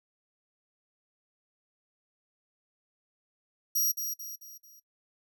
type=tone with echo; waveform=10% pulse; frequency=5720 Hz; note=F8; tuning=41 cents sharp; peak=-19 dBFS; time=3.75-3.92 s; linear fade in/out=10 ms; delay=220 ms; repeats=4; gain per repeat=-7 dB; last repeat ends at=4.8 s; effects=noise-tail reverb RT60 0.1 s tail -20 dB re dry